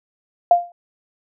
sine tone with exponential decay, 698 Hz, F5, 1 cent flat, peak -5 dBFS, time 0.51-0.72 s, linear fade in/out 2 ms, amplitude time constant 44 ms, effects none

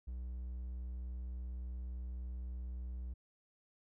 triangle tone, 61.74 Hz, B1, in tune, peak -38 dBFS, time 0.07-3.14 s, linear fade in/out 10 ms, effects none

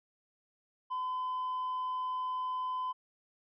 sine tone with tanh clipping, 1016 Hz, B5, 49 cents sharp, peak -33 dBFS, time 0.9-2.93 s, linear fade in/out 20 ms, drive 1 dB, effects none

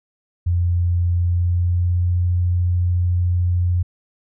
sine tone with pitch glide, 87.31 to 88.63 Hz, F2 to F2, 0 to +26 cents, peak -15 dBFS, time 0.46-3.83 s, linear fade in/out 10 ms, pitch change +26 cents, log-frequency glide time 1.14-2.17 s, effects none

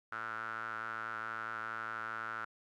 sawtooth tone with band-pass filter, 112.2 Hz, A2, 34 cents sharp, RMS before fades -41 dBFS, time 0.12-2.45 s, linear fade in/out 5 ms, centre 1400 Hz, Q 9.1, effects none

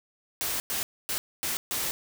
white noise bursts at uneven times, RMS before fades -30 dBFS, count 5, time 0.41-0.6 / 0.7-0.83 / 1.09-1.18 / 1.43-1.57 / 1.71-1.91 s, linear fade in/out 0 ms, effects none

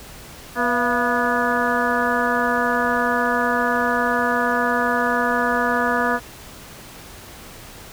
harmonic tone with a mistuned harmonic, 244 Hz, B3, 21 cents flat, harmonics 1 / 2 / 3 / 4 / 5 / 6 / 7, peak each -25 / -25 / -25 / -25 / -25 / -25 / -25 dBFS, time 0.55-6.2 s, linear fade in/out 50 ms, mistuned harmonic 3, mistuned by -100 cents, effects pink hiss -40 dBFS RMS until 7.92 s

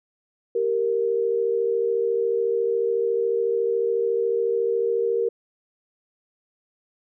sine tone pair together, 391.1 / 465.1 Hz, G4 / A#4, -4 / -4 cents, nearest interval minor third, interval 300 cents, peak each -25 / -21 dBFS, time 0.55-5.29 s, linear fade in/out 5 ms, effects none

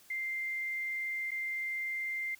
sine tone with dropouts, 2093 Hz, C7, in tune, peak -33 dBFS, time 0.1-2.35 s, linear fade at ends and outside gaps 5 ms, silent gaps 1.308-1.315 s, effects white hiss -60 dBFS RMS until 2.39 s

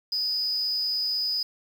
triangle tone with amplitude modulation, 4978 Hz, D#8, in tune, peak -19 dBFS, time 0.12-1.43 s, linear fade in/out 5 ms, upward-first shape sine, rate 230 Hz, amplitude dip 70%, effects tanh soft clip ceiling -19 dBFS + 8-bit

